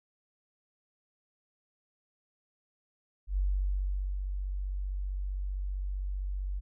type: tone with ADSR envelope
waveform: sine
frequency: 47.7 Hz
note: G1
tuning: 47 cents flat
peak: -25 dBFS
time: 3.27-6.61 s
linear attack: 100 ms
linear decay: 810 ms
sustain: -6 dB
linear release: 29 ms
effects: none